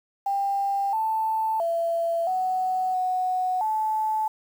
sine tone with pitch steps, 794 / 882 / 672 / 744 / 738 / 869 Hz, G5 / A5 / E5 / F#5 / F#5 / A5, +22 / +4 / +33 / +9 / -5 / -22 cents, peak -22 dBFS, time 0.26-4.28 s, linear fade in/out 5 ms, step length 670 ms, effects 8-bit

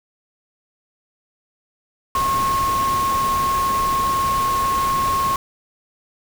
sine tone in noise, 1084 Hz, C#6, 39 cents flat, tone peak -17 dBFS, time 2.15-5.36 s, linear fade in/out 2 ms, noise pink, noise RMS -28 dBFS, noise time 2.15-5.36 s, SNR +8 dB, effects none

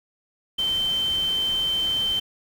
sine tone in noise, 3102 Hz, G7, 19 cents flat, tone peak -21 dBFS, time 0.58-2.2 s, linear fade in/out 10 ms, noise pink, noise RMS -38 dBFS, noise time 0.58-2.2 s, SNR +14 dB, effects none

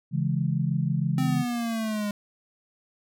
sine chord, C# minor, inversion none, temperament equal, 138.59 / 164.81 / 207.7 Hz, C#3 / E3 / G#3, 0 / 0 / 0 cents, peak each -26 / -26 / -31 dBFS, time 0.11-1.45 s, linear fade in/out 50 ms
square linear sweep, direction down, 260.6 to 204.2 Hz, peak -27 dBFS, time 1.18-2.11 s, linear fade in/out 2 ms
effects none

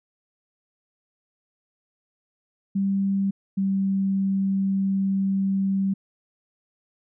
sine tone pair in turn, 196 / 194.2 Hz, G3 / G3, 0 / -16 cents, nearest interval unison, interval 16 cents, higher first, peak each -20 dBFS, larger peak neither, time 2.75-3.31 / 3.57-5.94 s, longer second, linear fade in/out 10 ms, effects none

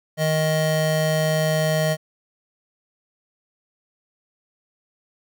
square tone pair together, 156.5 / 626 Hz, D#3 / D#5, +10 / +10 cents, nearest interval 2 octaves, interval 2400 cents, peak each -22 dBFS, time 0.17-1.97 s, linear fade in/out 50 ms, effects none

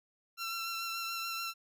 15% pulse tone with vibrato, 1353 Hz, E6, 45 cents sharp, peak -29 dBFS, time 0.37-1.54 s, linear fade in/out 50 ms, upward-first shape sine, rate 6.9 Hz, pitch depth 16 cents each way, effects none

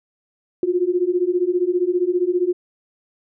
sine beating tone pair, 349.2 / 364.2 Hz, F4 / F#4, 0 / -27 cents, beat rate 15 Hz, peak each -20 / -19 dBFS, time 0.63-2.53 s, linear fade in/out 2 ms, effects none

